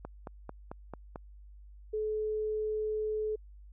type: click train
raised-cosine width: 1 ms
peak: -26 dBFS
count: 6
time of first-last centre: 0.05-1.159 s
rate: 4.51 Hz
type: tone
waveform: sine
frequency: 430 Hz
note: A4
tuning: 40 cents flat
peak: -30 dBFS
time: 1.93-3.36 s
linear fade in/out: 10 ms
effects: added 50 Hz sine -49 dBFS peak until 3.72 s